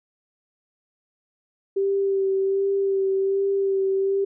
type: tone with vibrato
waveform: sine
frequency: 390.2 Hz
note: G4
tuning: 8 cents flat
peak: -19 dBFS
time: 1.76-4.25 s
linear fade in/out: 10 ms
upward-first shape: sine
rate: 1.3 Hz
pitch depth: 20 cents each way
effects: none